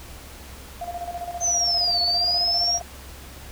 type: tone with tremolo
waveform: sine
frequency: 698.5 Hz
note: F5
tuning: in tune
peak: -27 dBFS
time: 0.81-2.82 s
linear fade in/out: 5 ms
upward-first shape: square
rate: 15 Hz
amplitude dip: 65%
type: linear two-way sweep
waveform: sine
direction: down then up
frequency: 6280 to 4408 to 5710 Hz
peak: -19 dBFS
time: 1.4-2.8 s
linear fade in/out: 50 ms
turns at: 2.01 s
effects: added 67 Hz sine -42 dBFS peak until 3.51 s + pink hiss -43 dBFS RMS until 3.51 s